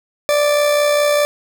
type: tone with amplitude modulation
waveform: 40% pulse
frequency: 587 Hz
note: D5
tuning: 1 cent flat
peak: -10 dBFS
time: 0.29-1.25 s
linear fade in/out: 0 ms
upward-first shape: sine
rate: 64.9 Hz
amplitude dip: 35%
effects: none